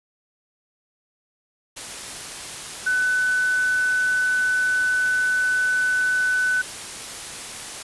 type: tone in noise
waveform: sine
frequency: 1500 Hz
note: F#6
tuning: 23 cents sharp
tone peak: -18 dBFS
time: 2.86-6.62 s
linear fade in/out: 10 ms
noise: white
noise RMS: -34 dBFS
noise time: 1.76-7.83 s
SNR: +13 dB
effects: resampled to 24000 Hz